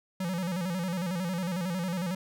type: tone with vibrato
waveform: square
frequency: 179 Hz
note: F3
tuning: 43 cents sharp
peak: -30 dBFS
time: 0.2-2.15 s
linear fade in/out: 5 ms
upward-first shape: square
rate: 11 Hz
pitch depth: 93 cents each way
effects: none